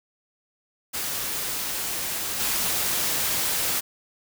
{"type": "noise with level steps", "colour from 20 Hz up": "white", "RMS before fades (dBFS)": [-29, -25], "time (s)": [0.93, 3.81], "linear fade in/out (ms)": 20, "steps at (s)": 2.39, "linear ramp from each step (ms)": 20, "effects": []}